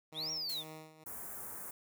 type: tone with tremolo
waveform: 10% pulse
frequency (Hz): 157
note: D#3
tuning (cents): +16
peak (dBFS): -38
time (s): 0.12-1.04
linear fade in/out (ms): 5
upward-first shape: sine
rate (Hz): 2.1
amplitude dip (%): 75
type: linear two-way sweep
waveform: triangle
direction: up then down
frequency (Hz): 3091 to 5680 to 3363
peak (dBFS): -35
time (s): 0.14-0.64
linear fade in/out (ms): 50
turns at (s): 0.31
type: noise with exponential decay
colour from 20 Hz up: blue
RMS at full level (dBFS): -42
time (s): 0.49-0.93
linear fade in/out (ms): 5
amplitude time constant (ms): 95
type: band-stop noise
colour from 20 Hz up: white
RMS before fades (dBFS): -45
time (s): 1.06-1.71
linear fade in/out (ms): 5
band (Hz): 1600 to 8400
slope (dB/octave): 24
effects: none